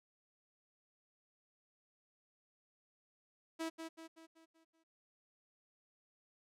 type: tone with echo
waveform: sawtooth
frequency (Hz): 325.1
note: E4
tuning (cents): -24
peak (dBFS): -34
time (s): 3.59-3.7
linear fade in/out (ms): 20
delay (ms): 190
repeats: 6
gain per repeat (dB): -6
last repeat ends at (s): 4.84
effects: low-pass 11000 Hz 12 dB/octave